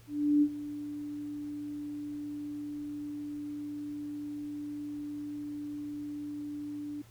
sine tone with ADSR envelope, 293.7 Hz, D4, in tune, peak -20 dBFS, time 0.07-7.02 s, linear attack 350 ms, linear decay 63 ms, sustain -16 dB, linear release 7 ms, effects added 115 Hz sine -55 dBFS peak until 7.1 s + pink hiss -61 dBFS RMS until 7.1 s

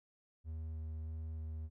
triangle tone with vibrato, 79.2 Hz, D#2, 31 cents sharp, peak -38 dBFS, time 0.44-1.7 s, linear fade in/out 50 ms, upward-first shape square, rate 1.6 Hz, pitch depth 8 cents each way, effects none

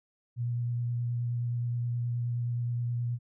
sine tone with vibrato, 120 Hz, B2, 49 cents flat, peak -28 dBFS, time 0.36-3.19 s, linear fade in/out 50 ms, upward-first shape sine, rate 9.5 Hz, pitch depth 13 cents each way, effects none

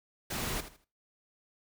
pink noise with echo, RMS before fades -35 dBFS, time 0.3-0.61 s, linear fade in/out 10 ms, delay 79 ms, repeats 3, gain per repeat -12 dB, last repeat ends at 0.847 s, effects noise-tail reverb RT60 0.3 s tail -17 dB re dry

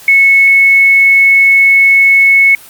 sine tone, 2200 Hz, C#7, 14 cents flat, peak -3 dBFS, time 0.08-2.55 s, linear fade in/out 2 ms, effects white hiss -35 dBFS RMS until 2.69 s + Opus 48 kbps

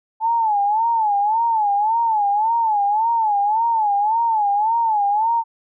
sine tone with vibrato, 866 Hz, A5, 28 cents flat, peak -15 dBFS, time 0.2-5.44 s, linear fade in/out 50 ms, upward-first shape sine, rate 1.8 Hz, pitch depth 130 cents each way, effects none

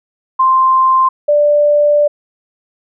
sine tone pair in turn, 1046.5 / 588.6 Hz, C6 / D5, 0 / +4 cents, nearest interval minor seventh, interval 996 cents, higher first, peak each -7 dBFS, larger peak neither, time 0.39-1.09 / 1.28-2.08 s, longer second, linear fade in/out 10 ms, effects none

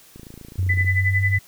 click train, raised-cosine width 3 ms, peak -27 dBFS, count 20, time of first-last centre 0.16-0.846 s, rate 27.7 Hz
sine tone with pitch glide, 92.5 to 97.72 Hz, F#2 to G2, 0 to -5 cents, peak -18 dBFS, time 0.58-1.39 s, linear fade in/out 10 ms, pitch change +95 cents, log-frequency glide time 0.78-1.23 s
sine tone with tremolo, 2000 Hz, B6, 21 cents sharp, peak -17 dBFS, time 0.69-1.39 s, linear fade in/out 5 ms, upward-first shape sine, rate 11 Hz, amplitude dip 85%
effects white hiss -50 dBFS RMS until 1.47 s

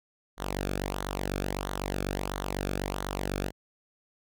sawtooth tone with flanger, 48.01 Hz, G1, 35 cents flat, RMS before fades -33 dBFS, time 0.37-3.52 s, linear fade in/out 50 ms, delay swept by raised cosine 0.39 to 1.03 ms, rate 1.5 Hz, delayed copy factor -0.7, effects none

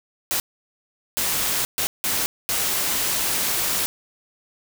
white noise bursts at uneven times, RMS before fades -23 dBFS, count 5, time 0.31-0.4 / 1.17-1.65 / 1.78-1.87 / 2.04-2.26 / 2.49-3.86 s, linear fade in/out 0 ms, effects none

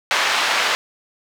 pink band-pass noise, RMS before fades -19 dBFS, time 0.11-0.75 s, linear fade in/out 0 ms, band 1000 to 4000 Hz, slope 12 dB/octave, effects none

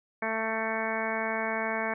harmonic tone, 222.1 Hz, A3, 16 cents sharp, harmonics 1 / 2 / 3 / 4 / 5 / 6 / 7 / 8 / 9 / 10, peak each -37 / -37 / -34 / -36 / -38 / -43 / -37 / -37 / -44 / -36 dBFS, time 0.22-1.94 s, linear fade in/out 5 ms, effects none

